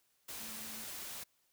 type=tone in noise; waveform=sine; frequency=220 Hz; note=A3; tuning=in tune; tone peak=-54 dBFS; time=0.4-0.85 s; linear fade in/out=10 ms; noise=white; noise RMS=-45 dBFS; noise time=0.28-1.24 s; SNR=-12 dB; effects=white hiss -75 dBFS RMS until 1.52 s